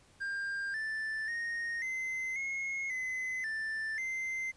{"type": "tone with pitch steps", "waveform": "triangle", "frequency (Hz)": [1598, 1763, 1859, 2061, 2163, 2035, 1770, 2077], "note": ["G6", "A6", "A#6", "C7", "C#7", "C7", "A6", "C7"], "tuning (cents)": [33, 3, -5, -27, -43, -49, 10, -13], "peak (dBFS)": -32, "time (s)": [0.2, 4.52], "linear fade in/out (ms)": 20, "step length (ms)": 540, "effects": ["pink hiss -63 dBFS RMS until 4.56 s", "resampled to 22050 Hz"]}